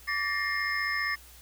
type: tone cluster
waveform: sine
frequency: 1154 / 1783 / 1878 / 2118 / 5200 Hz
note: D6 / A6 / A#6 / C7 / E8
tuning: -31 / +22 / +12 / +21 / -24 cents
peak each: -35 / -32 / -34 / -32 / -38 dBFS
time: 0.07-1.16 s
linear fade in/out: 20 ms
effects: added 60 Hz sine -53 dBFS peak until 1.41 s + white hiss -53 dBFS RMS until 1.41 s